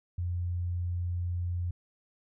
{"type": "tone", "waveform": "sine", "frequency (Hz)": 88, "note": "F2", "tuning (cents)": 14, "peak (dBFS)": -29, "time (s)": [0.18, 1.71], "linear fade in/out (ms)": 5, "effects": []}